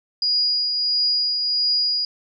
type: tone with tremolo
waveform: sine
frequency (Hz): 4886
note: D#8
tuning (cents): -32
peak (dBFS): -16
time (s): 0.22-2.05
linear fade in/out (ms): 2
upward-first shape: triangle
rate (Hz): 1.5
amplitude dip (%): 40
effects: none